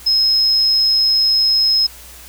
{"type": "tone", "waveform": "sine", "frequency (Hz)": 5140, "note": "E8", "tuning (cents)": -45, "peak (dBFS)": -11, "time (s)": [0.06, 1.87], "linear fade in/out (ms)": 10, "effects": ["added 60 Hz sine -42 dBFS peak until 2.28 s", "white hiss -39 dBFS RMS until 2.28 s"]}